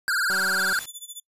square tone with vibrato, 1500 Hz, F#6, 23 cents sharp, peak -22 dBFS, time 0.08-0.79 s, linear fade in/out 0 ms, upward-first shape triangle, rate 20 Hz, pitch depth 180 cents each way
click train, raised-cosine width 1 ms, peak -24 dBFS, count 82, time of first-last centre 0.3-0.726 s, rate 190 Hz
white noise, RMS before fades -39 dBFS, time 0.3-0.86 s, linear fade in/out 5 ms
10% pulse tone with tremolo, 3491 Hz, A7, 14 cents flat, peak -26 dBFS, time 0.59-1.2 s, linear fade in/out 2 ms, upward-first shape sine, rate 14 Hz, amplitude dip 90%
effects noise-tail reverb RT60 0.1 s tail -25 dB re dry + resampled to 32000 Hz

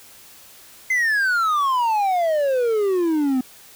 triangle exponential sweep, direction down, 2087 to 250.3 Hz, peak -15 dBFS, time 0.9-3.41 s, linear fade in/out 5 ms, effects white hiss -46 dBFS RMS until 3.75 s

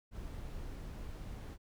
brown noise, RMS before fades -44 dBFS, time 0.11-1.58 s, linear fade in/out 50 ms, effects none

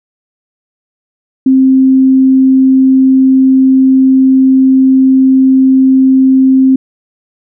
sine tone, 263.5 Hz, C4, 12 cents sharp, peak -3 dBFS, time 1.46-6.76 s, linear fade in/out 5 ms, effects none

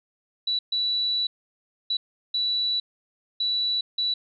sine tone bursts at uneven times, 3944 Hz, B7, 3 cents flat, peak -22 dBFS, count 6, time 0.47-0.59 / 0.72-1.27 / 1.9-1.97 / 2.34-2.8 / 3.4-3.81 / 3.98-4.14 s, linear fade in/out 5 ms, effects none

